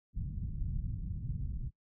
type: low-pass noise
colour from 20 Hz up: pink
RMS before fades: -37 dBFS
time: 0.13-1.71 s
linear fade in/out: 50 ms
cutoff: 160 Hz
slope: 24 dB/octave
effects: noise-tail reverb RT60 0.1 s tail -23 dB re dry